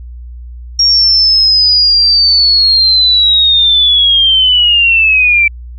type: linear sweep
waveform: sine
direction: down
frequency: 5588 to 2322 Hz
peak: -5 dBFS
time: 0.79-5.48 s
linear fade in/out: 5 ms
effects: added 60 Hz sine -25 dBFS peak until 5.78 s